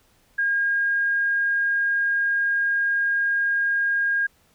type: tone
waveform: sine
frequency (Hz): 1622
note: G#6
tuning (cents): -41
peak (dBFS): -19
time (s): 0.38-4.27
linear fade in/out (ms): 10
effects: pink hiss -61 dBFS RMS until 4.54 s